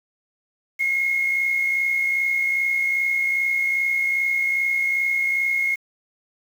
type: tone with amplitude modulation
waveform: sine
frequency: 2158 Hz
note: C#7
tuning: 47 cents flat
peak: -16 dBFS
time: 0.79-5.76 s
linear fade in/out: 20 ms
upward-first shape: sine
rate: 62.5 Hz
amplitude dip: 45%
effects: tanh soft clip ceiling -12 dBFS + 7-bit